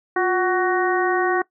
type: harmonic tone with a mistuned harmonic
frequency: 373 Hz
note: F#4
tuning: 14 cents sharp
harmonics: 1 / 2 / 3 / 4 / 5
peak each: -20 / -23 / -25 / -26 / -27 dBFS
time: 0.16-1.42 s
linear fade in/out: 5 ms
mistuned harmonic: 1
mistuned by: -76 cents
effects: noise-tail reverb RT60 0.1 s tail -20 dB re dry